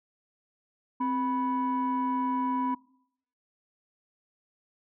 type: tone pair together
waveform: sine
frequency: 261 / 984.2 Hz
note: C4 / B5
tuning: -4 / -6 cents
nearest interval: octave + major seventh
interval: 2298 cents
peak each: -27 dBFS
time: 1-2.75 s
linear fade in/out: 10 ms
effects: noise-tail reverb RT60 0.7 s tail -23 dB re dry + tanh soft clip ceiling -21 dBFS